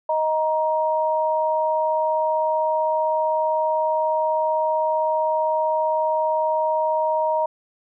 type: tone pair together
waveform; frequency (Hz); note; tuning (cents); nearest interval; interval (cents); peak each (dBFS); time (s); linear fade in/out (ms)
sine; 625.6 / 941; D#5 / A#5; +9 / +16; perfect fifth; 707; -21 / -21; 0.09-7.46; 5
effects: none